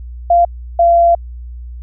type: tone pair in turn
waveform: sine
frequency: 691 / 683.9 Hz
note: F5 / F5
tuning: -19 / -36 cents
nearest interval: unison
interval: 17 cents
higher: first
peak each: -6 dBFS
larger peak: neither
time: 0.3-0.45 / 0.79-1.15 s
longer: second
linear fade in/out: 5 ms
effects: added 60 Hz sine -26 dBFS peak until 1.82 s